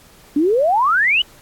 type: exponential sweep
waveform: sine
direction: up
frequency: 277.2 to 3057 Hz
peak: -12 dBFS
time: 0.36-1.22 s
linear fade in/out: 5 ms
effects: pink hiss -47 dBFS RMS until 1.41 s + AAC 64 kbps